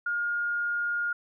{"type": "tone", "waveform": "sine", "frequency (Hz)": 1421, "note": "F6", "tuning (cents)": 30, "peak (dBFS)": -26, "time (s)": [0.06, 1.13], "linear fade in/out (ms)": 5, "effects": []}